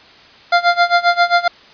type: tone with tremolo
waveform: 25% pulse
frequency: 697 Hz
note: F5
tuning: 4 cents flat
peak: -4 dBFS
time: 0.52-1.48 s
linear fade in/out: 5 ms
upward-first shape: sine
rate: 7.5 Hz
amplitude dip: 90%
effects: white hiss -43 dBFS RMS until 1.73 s + resampled to 11025 Hz